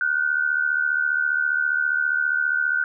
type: tone pair together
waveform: sine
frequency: 1445 / 1519.9 Hz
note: F#6 / F#6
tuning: -41 / +46 cents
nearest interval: minor second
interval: 87 cents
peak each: -22 dBFS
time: 0.01-2.84 s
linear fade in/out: 2 ms
effects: none